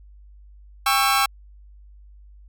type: chord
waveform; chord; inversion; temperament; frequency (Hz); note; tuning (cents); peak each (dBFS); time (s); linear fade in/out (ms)
sawtooth; C# diminished; second; just; 798.3 / 1108.7 / 1330.5; G5 / C#6 / E6; +31 / 0 / +16; -18; 0.86-1.26; 5
effects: added 50 Hz sine -44 dBFS peak until 2.48 s